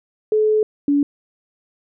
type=tone pair in turn; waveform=sine; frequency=429.8 / 286.1 Hz; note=A4 / D4; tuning=-41 / -45 cents; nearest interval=perfect fifth; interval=704 cents; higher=first; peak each=-13 dBFS; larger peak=neither; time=0.32-0.63 / 0.88-1.03 s; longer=first; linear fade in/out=2 ms; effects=none